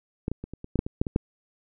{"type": "clicks", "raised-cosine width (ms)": 3, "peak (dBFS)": [-14, -16, -22, -24, -24, -13, -7, -18, -8, -17, -7], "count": 11, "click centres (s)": [0.281, 0.316, 0.44, 0.536, 0.644, 0.757, 0.791, 0.865, 1.015, 1.068, 1.161], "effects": []}